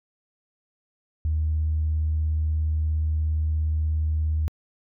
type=tone with vibrato; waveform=sine; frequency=77.78 Hz; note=D#2; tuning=in tune; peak=-20 dBFS; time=1.25-4.48 s; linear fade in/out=0 ms; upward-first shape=sine; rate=17 Hz; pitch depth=8 cents each way; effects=tanh soft clip ceiling -16 dBFS